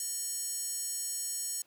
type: tone with high-pass filter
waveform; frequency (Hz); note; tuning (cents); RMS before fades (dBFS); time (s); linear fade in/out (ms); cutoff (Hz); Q
square; 610; D#5; -34; -36; 0-1.62; 2; 7600; 3.6
effects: pink hiss -67 dBFS RMS until 1.66 s + high-pass 200 Hz 12 dB/octave